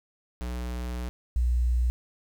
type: tone pair in turn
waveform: square / sine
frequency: 60.9 / 60.63 Hz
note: B1 / B1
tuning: -24 / -31 cents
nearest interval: unison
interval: 7 cents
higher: first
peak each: -31 / -21 dBFS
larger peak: second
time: 0.41-1.09 / 1.36-1.9 s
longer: first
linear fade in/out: 0 ms
effects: 9-bit